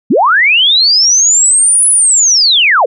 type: linear two-way sweep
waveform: sine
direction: up then down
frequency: 163.5 to 10220 to 411.5 Hz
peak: -5 dBFS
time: 0.1-2.86 s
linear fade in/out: 10 ms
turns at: 1.89 s
effects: none